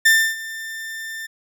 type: tone with ADSR envelope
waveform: 40% pulse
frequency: 1790 Hz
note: A6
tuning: 29 cents sharp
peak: -9 dBFS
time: 0.05-1.27 s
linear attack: 11 ms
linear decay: 290 ms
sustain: -19 dB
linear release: 15 ms
effects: none